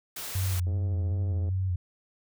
white noise, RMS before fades -37 dBFS, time 0.16-0.6 s, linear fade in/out 5 ms
sine tone with vibrato, 91.6 Hz, F#2, 17 cents flat, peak -25 dBFS, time 0.35-1.76 s, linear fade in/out 5 ms, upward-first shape square, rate 2.6 Hz, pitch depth 46 cents each way
click train, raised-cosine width 2 ms, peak -31 dBFS, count 87, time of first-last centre 0.67-1.489 s, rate 105 Hz
effects none

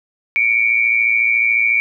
sine tone pair together, 2244 / 2358 Hz, C#7 / D7, +21 / +6 cents, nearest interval minor second, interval 85 cents, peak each -15 dBFS, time 0.36-1.8 s, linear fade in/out 0 ms, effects none

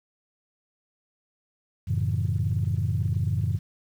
sine chord, F# minor seventh, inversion none, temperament equal with one note detuned, 91.54 / 110 / 138.59 / 164.81 Hz, F#2 / A2 / C#3 / E3, -18 / 0 / 0 / 0 cents, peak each -26 / -26 / -29 / -32 dBFS, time 1.87-3.59 s, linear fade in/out 20 ms, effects tanh soft clip ceiling -15 dBFS + 9-bit

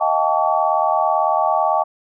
sine tone cluster, 633 / 711 / 789 / 878 / 1136 Hz, D#5 / F5 / G5 / A5 / C#6, +30 / +31 / +11 / -4 / +42 cents, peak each -21 dBFS, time 0-1.84 s, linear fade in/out 20 ms, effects none

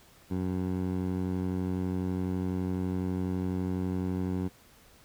15% pulse tone with band-pass filter, 92 Hz, F#2, 9 cents flat, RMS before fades -31 dBFS, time 0.3-4.49 s, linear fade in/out 20 ms, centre 190 Hz, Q 0.64, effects pink hiss -58 dBFS RMS until 5.04 s

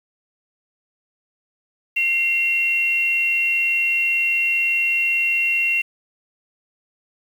sine tone pair together, 2113 / 2738 Hz, C7 / F7, +16 / -35 cents, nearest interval major third, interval 449 cents, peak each -26 / -17 dBFS, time 1.96-5.82 s, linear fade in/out 10 ms, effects 7-bit

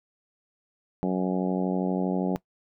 harmonic tone, 92.5 Hz, F#2, in tune, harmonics 2 / 3 / 4 / 5 / 6 / 7 / 8 / 9, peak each -26 / -30 / -32 / -34 / -36 / -37 / -38 / -39 dBFS, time 1.03-2.36 s, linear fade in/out 0 ms, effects noise-tail reverb RT60 0.1 s tail -20 dB re dry

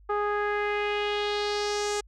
sawtooth tone with low-pass filter sweep, 413.9 Hz, G#4, 6 cents flat, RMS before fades -28 dBFS, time 0.09-2.01 s, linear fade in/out 10 ms, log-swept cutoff 1200 to 7400 Hz, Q 2.5, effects added 50 Hz sine -51 dBFS peak until 2.07 s

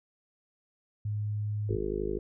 sine tone, 104.9 Hz, G#2, 18 cents sharp, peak -29 dBFS, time 1.05-1.76 s, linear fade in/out 5 ms
harmonic tone, 51.91 Hz, G#1, in tune, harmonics 1 / 2 / 3 / 4 / 5 / 6 / 7 / 8 / 9, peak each -37 / -45 / -43 / -42 / -45 / -42 / -34 / -34 / -41 dBFS, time 1.69-2.19 s, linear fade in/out 5 ms
effects none

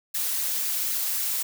blue noise with flanger, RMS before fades -27 dBFS, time 0.14-1.43 s, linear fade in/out 10 ms, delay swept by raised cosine 0.45 to 4.15 ms, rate 3.8 Hz, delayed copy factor +0.5, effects none

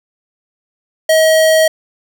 square tone, 636 Hz, D#5, 38 cents sharp, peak -8 dBFS, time 1.09-1.68 s, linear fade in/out 5 ms, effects none

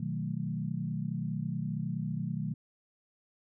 sine chord, B dominant seventh, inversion none, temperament equal, 123.47 / 155.56 / 185 / 220 Hz, B2 / D#3 / F#3 / A3, 0 / 0 / 0 / 0 cents, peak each -38 / -35 / -37 / -39 dBFS, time 0-2.54 s, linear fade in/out 5 ms, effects none

